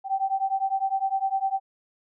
sine beating tone pair, 771 / 780.9 Hz, G5 / G5, -29 / -7 cents, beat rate 9.9 Hz, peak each -26 dBFS, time 0.04-1.6 s, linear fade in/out 50 ms, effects none

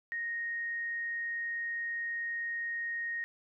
sine tone, 1864.7 Hz, A#6, in tune, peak -33 dBFS, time 0.12-3.24 s, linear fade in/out 0 ms, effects none

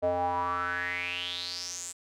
square tone with band-pass filter sweep, 88.6 Hz, F2, 25 cents sharp, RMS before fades -32 dBFS, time 0.02-1.93 s, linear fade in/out 20 ms, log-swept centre 590 to 8000 Hz, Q 7, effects none

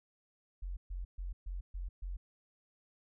sine tone bursts, 45 Hz, F#1, 47 cents flat, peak -37 dBFS, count 6, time 0.62-2.17 s, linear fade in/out 10 ms, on 150 ms, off 130 ms, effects none

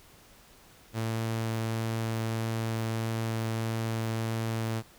sawtooth tone, 112.7 Hz, A2, 42 cents sharp, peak -25 dBFS, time 0.93-4.83 s, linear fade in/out 50 ms, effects pink hiss -56 dBFS RMS until 4.98 s

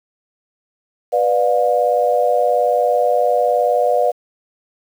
sine chord, B diminished, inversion none, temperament just, 493.9 / 592.7 / 711.2 Hz, B4 / D5 / F5, 0 / +16 / +31 cents, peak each -17 dBFS, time 1.12-4.12 s, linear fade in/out 20 ms, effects 7-bit

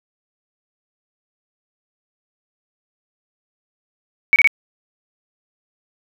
sine tone bursts, 2246 Hz, C#7, 22 cents sharp, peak -8 dBFS, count 3, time 4.33-4.474 s, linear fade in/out 0 ms, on 30 ms, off 27 ms, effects none

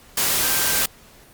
sine tone in noise, 1568 Hz, G6, in tune, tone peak -30 dBFS, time 0.43-0.83 s, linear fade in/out 5 ms, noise white, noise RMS -20 dBFS, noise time 0.17-0.86 s, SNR -13 dB, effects pink hiss -49 dBFS RMS until 1.33 s + Opus 48 kbps

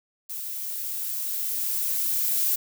violet noise with level ramp, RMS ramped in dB -34 to -23 dBFS, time 0.29-2.56 s, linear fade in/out 10 ms, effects none

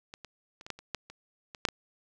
clicks, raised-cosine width 0.2 ms, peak -26 / -27 / -30 / -26 / -17 / -30 / -15 / -29 / -25 / -6 / -17 dBFS, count 11, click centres 0.139 / 0.247 / 0.611 / 0.665 / 0.703 / 0.79 / 0.947 / 1.1 / 1.548 / 1.652 / 1.687 s, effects none

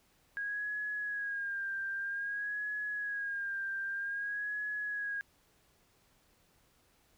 sine tone with vibrato, 1635 Hz, G#6, 28 cents flat, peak -34 dBFS, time 0.37-5.21 s, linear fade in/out 0 ms, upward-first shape sine, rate 0.52 Hz, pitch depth 56 cents each way, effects pink hiss -69 dBFS RMS until 7.17 s

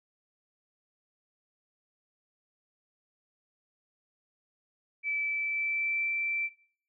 sine tone with pitch glide, 2311 to 2338 Hz, D7 to D7, -28 to -8 cents, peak -28 dBFS, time 5.03-6.5 s, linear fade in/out 50 ms, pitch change +20 cents, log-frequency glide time 5.19-6.1 s, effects noise-tail reverb RT60 0.6 s tail -21 dB re dry

